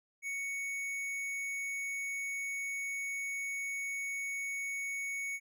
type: tone with tanh clipping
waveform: triangle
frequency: 2224 Hz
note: C#7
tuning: 5 cents sharp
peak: -37 dBFS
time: 0.22-5.4 s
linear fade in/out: 50 ms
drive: 17 dB
effects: none